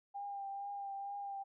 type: tone with vibrato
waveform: sine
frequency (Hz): 798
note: G5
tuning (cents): +31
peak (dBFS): -40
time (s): 0.14-1.44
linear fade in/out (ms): 20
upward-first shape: triangle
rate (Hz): 2.2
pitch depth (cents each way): 26
effects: none